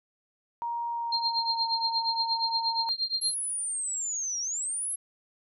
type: tone with pitch glide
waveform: sine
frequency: 940 to 914.8 Hz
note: A#5 to A#5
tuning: +14 to -33 cents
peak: -29 dBFS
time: 0.62-2.89 s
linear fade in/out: 0 ms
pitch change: -47 cents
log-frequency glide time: 0.89-1.67 s
type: tone with tremolo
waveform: sine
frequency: 4191 Hz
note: C8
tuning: 2 cents sharp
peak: -23 dBFS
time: 1.12-3.34 s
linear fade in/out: 5 ms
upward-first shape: triangle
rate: 8.5 Hz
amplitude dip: 100%
type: linear two-way sweep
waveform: sine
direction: down then up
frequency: 11175 to 5550 to 11175 Hz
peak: -29 dBFS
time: 3.21-4.96 s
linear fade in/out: 10 ms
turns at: 4.4 s
effects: none